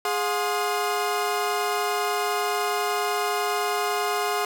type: tone cluster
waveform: 35% pulse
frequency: 414.8 / 718 / 1052 / 1241 Hz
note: G#4 / F5 / C6 / D#6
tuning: -2 / +48 / +9 / -5 cents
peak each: -26 / -26 / -28 / -30 dBFS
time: 0.05-4.45 s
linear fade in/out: 2 ms
effects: none